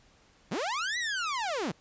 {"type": "linear two-way sweep", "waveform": "sawtooth", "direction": "up then down", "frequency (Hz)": [130.81, 2000, 130.81], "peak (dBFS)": -26, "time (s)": [0.51, 1.72], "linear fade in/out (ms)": 10, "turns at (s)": 0.98, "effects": ["pink hiss -62 dBFS RMS until 1.8 s", "resampled to 16000 Hz"]}